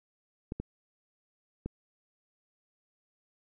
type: clicks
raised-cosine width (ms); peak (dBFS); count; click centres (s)
3; -22; 3; 0.521 / 0.6 / 1.66
effects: none

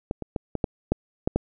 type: clicks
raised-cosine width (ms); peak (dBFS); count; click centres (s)
2; -13 / -18 / -13 / -13 / -9 / -7 / -8 / -8; 8; 0.111 / 0.223 / 0.362 / 0.553 / 0.642 / 0.92 / 1.275 / 1.36
effects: none

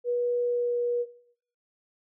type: tone with pitch glide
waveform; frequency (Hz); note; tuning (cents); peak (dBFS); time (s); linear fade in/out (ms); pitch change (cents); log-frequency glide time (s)
sine; 485.1 to 481.7; B4 to B4; -31 to -43; -24; 0.04-1.06; 50; -12; 0.41-0.78
effects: noise-tail reverb RT60 0.6 s tail -17 dB re dry

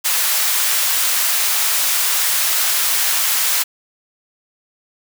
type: high-pass noise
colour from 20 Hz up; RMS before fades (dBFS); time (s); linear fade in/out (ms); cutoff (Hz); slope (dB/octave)
white; -17; 0.04-3.64; 20; 880; 12
effects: none

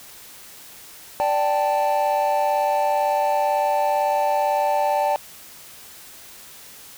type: chord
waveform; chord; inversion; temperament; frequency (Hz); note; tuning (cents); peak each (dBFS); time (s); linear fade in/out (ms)
triangle; D suspended fourth; none; just; 587.3 / 783.1 / 881; D5 / G5 / A5; 0 / -2 / +2; -20; 1.2-5.16; 0
effects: tanh soft clip ceiling -8 dBFS + white hiss -43 dBFS RMS until 6.97 s

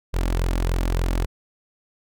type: tone with flanger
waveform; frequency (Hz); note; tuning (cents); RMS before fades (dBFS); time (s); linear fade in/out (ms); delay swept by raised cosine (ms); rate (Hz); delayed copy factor
sawtooth; 43.45; F1; -8; -22; 0.13-1.26; 20; 1.9 to 3.6; 3.5; +0.5
effects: none

